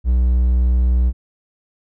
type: tone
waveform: triangle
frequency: 61.6 Hz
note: B1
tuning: 4 cents flat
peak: -10 dBFS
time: 0.04-1.13 s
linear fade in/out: 50 ms
effects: none